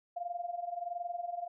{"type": "tone with amplitude modulation", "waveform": "sine", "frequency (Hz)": 698.5, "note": "F5", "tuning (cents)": 0, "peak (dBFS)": -32, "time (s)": [0.16, 1.48], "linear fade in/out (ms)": 10, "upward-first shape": "sine", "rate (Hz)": 21.4, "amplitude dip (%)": 80, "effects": []}